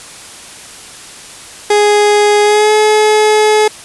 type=tone with pitch glide; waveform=30% pulse; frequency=415.3 to 427.2 Hz; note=G#4 to G#4; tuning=0 to +49 cents; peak=-4 dBFS; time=1.7-3.68 s; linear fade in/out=5 ms; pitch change=+49 cents; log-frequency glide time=2.43-2.72 s; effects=white hiss -32 dBFS RMS until 3.84 s + resampled to 24000 Hz